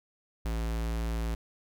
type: tone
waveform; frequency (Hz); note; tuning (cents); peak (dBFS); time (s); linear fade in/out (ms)
square; 56.2; A1; +37; -30; 0.45-1.35; 5
effects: none